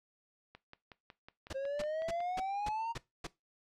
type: click train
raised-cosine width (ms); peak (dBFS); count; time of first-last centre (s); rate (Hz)
0.3; -34; 11; 0.55-2.388; 5.44
type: noise bursts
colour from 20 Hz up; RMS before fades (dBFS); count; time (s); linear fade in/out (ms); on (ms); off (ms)
pink; -40; 7; 1.5-3.27; 5; 30; 260
type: exponential sweep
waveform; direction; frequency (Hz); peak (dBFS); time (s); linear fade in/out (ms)
triangle; up; 531 to 935; -32; 1.54-2.93; 20
effects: noise-tail reverb RT60 0.2 s tail -19 dB re dry + low-pass 6000 Hz 12 dB/octave